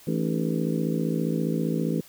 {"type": "harmonic tone with a mistuned harmonic", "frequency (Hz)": 55, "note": "A1", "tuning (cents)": 0, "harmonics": [3, 4, 5, 6, 7, 8, 9], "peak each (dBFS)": [-27, -29, -31, -33, -34, -35, -36], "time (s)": [0.07, 2.01], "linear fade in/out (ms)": 5, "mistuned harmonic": 6, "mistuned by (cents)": -100, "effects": ["white hiss -51 dBFS RMS until 2.08 s"]}